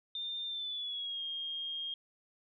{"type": "tone with pitch glide", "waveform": "sine", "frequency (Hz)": [3607, 3232], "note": ["A7", "G#7"], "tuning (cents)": [42, -48], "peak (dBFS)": -36, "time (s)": [0.15, 1.94], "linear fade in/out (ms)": 2, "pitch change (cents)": -190, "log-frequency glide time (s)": [0.46, 1.22], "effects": []}